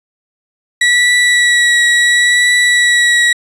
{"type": "tone with vibrato", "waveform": "35% pulse", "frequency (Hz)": 1938, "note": "B6", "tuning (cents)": -33, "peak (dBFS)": -6, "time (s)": [0.81, 3.33], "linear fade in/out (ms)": 5, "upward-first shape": "triangle", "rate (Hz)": 0.72, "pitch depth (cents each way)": 20, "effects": ["resampled to 22050 Hz", "8-bit"]}